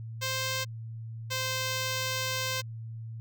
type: tone pair in turn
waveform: 5% pulse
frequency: 523.3 / 519.4 Hz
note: C5 / C5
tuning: 0 / -13 cents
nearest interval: unison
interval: 13 cents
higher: first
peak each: -18 dBFS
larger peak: neither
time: 0.21-0.65 / 1.3-2.62 s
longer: second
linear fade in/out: 20 ms
effects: added 113 Hz sine -37 dBFS peak until 3.2 s